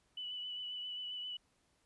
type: tone with vibrato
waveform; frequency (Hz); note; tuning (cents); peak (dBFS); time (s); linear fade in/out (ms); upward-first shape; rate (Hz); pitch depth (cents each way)
sine; 2972; F#7; +7; -40; 0.17-1.37; 5; triangle; 7.5; 25
effects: pink hiss -75 dBFS RMS until 1.85 s + resampled to 24000 Hz